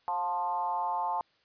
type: tone with frequency modulation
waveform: sine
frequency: 881 Hz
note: A5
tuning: 2 cents sharp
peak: -28 dBFS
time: 0.08-1.21 s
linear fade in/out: 0 ms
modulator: 173 Hz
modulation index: 0.96
effects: white hiss -68 dBFS RMS until 1.44 s + resampled to 11025 Hz